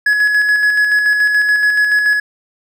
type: tone with tremolo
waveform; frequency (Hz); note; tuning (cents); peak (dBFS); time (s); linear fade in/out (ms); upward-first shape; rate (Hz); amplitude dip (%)
triangle; 1688; G#6; +28; -7; 0.06-2.2; 5; square; 7; 35
effects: none